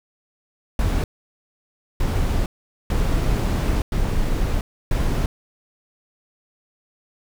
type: noise bursts at uneven times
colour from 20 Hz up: brown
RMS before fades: -20 dBFS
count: 5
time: 0.79-1.04 / 2-2.46 / 2.9-3.82 / 3.92-4.61 / 4.91-5.26 s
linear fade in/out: 2 ms
effects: none